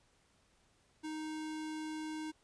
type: tone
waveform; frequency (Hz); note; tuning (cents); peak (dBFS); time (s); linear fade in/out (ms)
square; 311.1; D#4; 0; -40; 1.03-2.32; 20
effects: pink hiss -71 dBFS RMS until 2.43 s + resampled to 22050 Hz